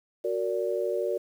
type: chord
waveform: sine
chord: Gb augmented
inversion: none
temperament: just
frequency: 370 / 462.5 / 578.1 Hz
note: Gb4 / Bb4 / D5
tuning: 0 / -14 / -27 cents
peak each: -30 dBFS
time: 0.24-1.18 s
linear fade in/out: 10 ms
effects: 9-bit